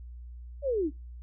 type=linear sweep; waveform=sine; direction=down; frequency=590 to 269.2 Hz; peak=-25 dBFS; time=0.62-0.91 s; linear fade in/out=50 ms; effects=noise-tail reverb RT60 0.2 s tail -23 dB re dry + added 60 Hz sine -41 dBFS peak until 1.22 s